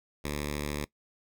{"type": "tone with notch filter", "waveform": "5% pulse", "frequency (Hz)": 73.42, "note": "D2", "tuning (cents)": 0, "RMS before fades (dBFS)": -34, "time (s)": [0.24, 0.85], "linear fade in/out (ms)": 10, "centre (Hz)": 720, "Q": 1.1, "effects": ["noise-tail reverb RT60 0.1 s tail -20 dB re dry"]}